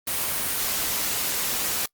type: noise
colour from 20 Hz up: white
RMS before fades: -26 dBFS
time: 0.07-1.86 s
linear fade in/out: 5 ms
effects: noise-tail reverb RT60 0.1 s tail -26 dB re dry + Opus 32 kbps